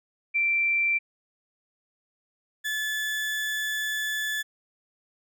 sine / 35% pulse tone pair in turn, 2349 / 1728.1 Hz, D7 / A6, 0 / -32 cents, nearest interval perfect fourth, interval 532 cents, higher first, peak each -21 / -25 dBFS, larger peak first, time 0.34-0.99 / 2.64-4.43 s, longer second, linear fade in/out 20 ms, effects none

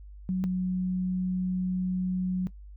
sine tone pair in turn, 185.2 / 183.71 Hz, F#3 / F#3, +2 / -12 cents, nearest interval unison, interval 14 cents, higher first, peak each -25 dBFS, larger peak neither, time 0.29-0.44 / 0.44-2.47 s, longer second, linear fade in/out 0 ms, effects noise-tail reverb RT60 0.1 s tail -17 dB re dry + added 50 Hz sine -43 dBFS peak until 2.76 s

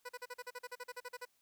15% pulse tone bursts, 493.9 Hz, B4, in tune, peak -36 dBFS, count 15, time 0.05-1.254 s, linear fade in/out 10 ms, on 42 ms, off 41 ms, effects white hiss -75 dBFS RMS until 1.41 s

